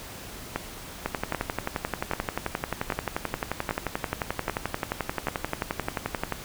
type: two click trains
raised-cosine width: 0.5 ms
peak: -11 / -11 dBFS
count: 61 / 7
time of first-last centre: 1.06-6.323 / 0.56-5.284 s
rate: 11.4 / 1.27 Hz
effects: pink hiss -41 dBFS RMS until 6.44 s